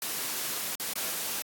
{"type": "noise with dropouts", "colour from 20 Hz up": "white", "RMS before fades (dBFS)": -33, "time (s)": [0.02, 1.42], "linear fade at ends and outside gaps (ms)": 1, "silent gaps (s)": [[0.754, 0.798], [0.935, 0.957]], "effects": ["high-pass 150 Hz 12 dB/octave", "AAC 64 kbps"]}